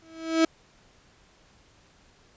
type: tone with exponential growth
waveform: 35% pulse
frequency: 324.7 Hz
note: E4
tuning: 26 cents flat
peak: -14 dBFS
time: 0.02-0.45 s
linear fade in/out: 5 ms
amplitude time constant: 93 ms
effects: pink hiss -59 dBFS RMS until 2.36 s + resampled to 16000 Hz